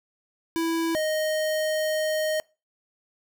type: tone pair in turn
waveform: square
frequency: 329.8 / 621.5 Hz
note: E4 / D#5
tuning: +1 / -2 cents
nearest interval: major seventh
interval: 1097 cents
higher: second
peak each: -24 dBFS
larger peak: neither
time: 0.56-0.95 / 0.95-2.4 s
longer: second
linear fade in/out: 0 ms
effects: noise-tail reverb RT60 0.3 s tail -25 dB re dry